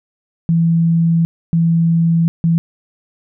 sine tone bursts at uneven times, 166.3 Hz, E3, 16 cents sharp, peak -10 dBFS, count 3, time 0.49-1.25 / 1.53-2.28 / 2.44-2.58 s, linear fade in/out 0 ms, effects none

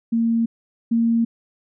sine tone pair in turn, 229.7 / 230.6 Hz, A#3 / A#3, -25 / -19 cents, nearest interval unison, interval 6 cents, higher second, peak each -16 / -15 dBFS, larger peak second, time 0.12-0.46 / 0.91-1.25 s, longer neither, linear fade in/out 10 ms, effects none

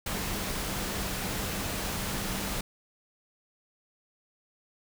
sine tone in noise, 194.4 Hz, G3, 14 cents flat, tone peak -41 dBFS, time 0.06-2.61 s, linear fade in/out 5 ms, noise pink, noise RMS -33 dBFS, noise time 0.06-2.61 s, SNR -11 dB, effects none

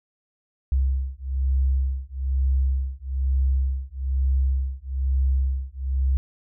sine beating tone pair, 65.8 / 66.9 Hz, C2 / C2, +10 / +39 cents, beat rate 1.1 Hz, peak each -23 dBFS, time 0.72-6.17 s, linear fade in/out 0 ms, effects none

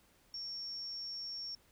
sine tone, 5490 Hz, F8, 31 cents flat, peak -40 dBFS, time 0.34-1.55 s, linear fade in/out 2 ms, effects pink hiss -68 dBFS RMS until 1.71 s

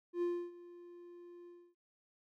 triangle tone with ADSR envelope, 349.2 Hz, F4, in tune, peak -29 dBFS, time 0.13-1.75 s, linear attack 90 ms, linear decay 290 ms, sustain -20 dB, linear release 280 ms, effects none

